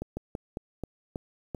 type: slowing click train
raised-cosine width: 2 ms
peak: -20 dBFS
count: 7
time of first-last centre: 0.02-1.547 s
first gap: 150 ms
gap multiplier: 1.21
effects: 9-bit